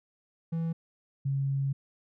triangle / sine tone pair in turn, 164.81 / 137.32 Hz, E3 / C#3, 0 / -16 cents, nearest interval minor third, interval 316 cents, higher first, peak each -26 / -26 dBFS, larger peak neither, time 0.52-0.73 / 1.25-1.73 s, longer second, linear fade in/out 10 ms, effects none

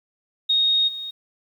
sine tone with level steps, 3729 Hz, A#7, in tune, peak -16 / -29 dBFS, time 0.49-1.11 s, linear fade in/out 10 ms, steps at 0.87 s, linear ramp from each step 20 ms, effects 9-bit

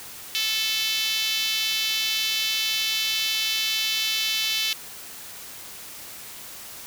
5% pulse tone with high-pass filter, 438.1 Hz, A4, 7 cents flat, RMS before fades -25 dBFS, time 0.35-4.73 s, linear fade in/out 0 ms, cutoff 3000 Hz, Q 2, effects white hiss -40 dBFS RMS until 6.86 s

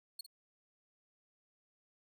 sawtooth tone with echo, 4343 Hz, C#8, 36 cents flat, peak -38 dBFS, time 0.19-0.21 s, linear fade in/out 5 ms, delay 54 ms, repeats 1, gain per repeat -10 dB, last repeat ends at 0.264 s, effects none

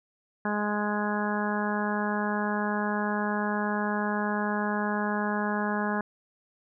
harmonic tone, 208.4 Hz, G#3, 6 cents sharp, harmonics 1 / 2 / 3 / 4 / 5 / 6 / 7 / 8, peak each -29 / -35 / -36 / -34 / -35 / -40 / -37 / -35 dBFS, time 0.45-6.01 s, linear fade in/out 2 ms, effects none

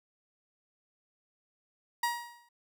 30% pulse tone with exponential decay, 951 Hz, A#5, 34 cents sharp, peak -23 dBFS, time 2.03-2.49 s, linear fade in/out 5 ms, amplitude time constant 100 ms, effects none

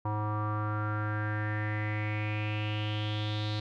square tone with low-pass filter sweep, 106.1 Hz, G#2, 38 cents sharp, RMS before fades -32 dBFS, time 0.05-3.6 s, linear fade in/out 5 ms, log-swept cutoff 1000 to 4000 Hz, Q 6.1, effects none

